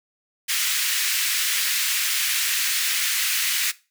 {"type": "high-pass noise", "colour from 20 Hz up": "pink", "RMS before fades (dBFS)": -23, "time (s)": [0.48, 3.72], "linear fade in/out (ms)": 20, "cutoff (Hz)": 1800, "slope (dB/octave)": 24, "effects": ["noise-tail reverb RT60 0.3 s tail -19 dB re dry"]}